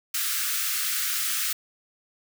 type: high-pass noise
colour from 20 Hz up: white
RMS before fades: -27 dBFS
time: 0.14-1.53 s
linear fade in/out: 5 ms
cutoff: 1200 Hz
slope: 96 dB/octave
effects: none